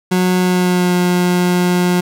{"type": "tone with pitch glide", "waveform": "30% pulse", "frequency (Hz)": [182.5, 178.64], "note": ["F#3", "F3"], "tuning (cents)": [-24, 39], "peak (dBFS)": -9, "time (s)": [0.11, 2.01], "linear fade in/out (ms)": 10, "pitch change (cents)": -37, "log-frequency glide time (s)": [0.38, 0.95], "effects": []}